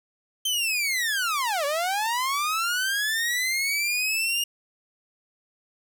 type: linear two-way sweep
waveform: sawtooth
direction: down then up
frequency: 3134 to 554.4 to 2851 Hz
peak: -20 dBFS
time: 0.45-4.44 s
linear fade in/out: 5 ms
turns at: 1.65 s
effects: none